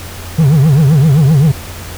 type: tone with vibrato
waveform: triangle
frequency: 146.83 Hz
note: D3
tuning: in tune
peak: -3 dBFS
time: 0.38-1.52 s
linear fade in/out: 10 ms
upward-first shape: triangle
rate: 7.7 Hz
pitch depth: 250 cents each way
effects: added 88 Hz sine -28 dBFS peak until 1.97 s + pink hiss -29 dBFS RMS until 1.97 s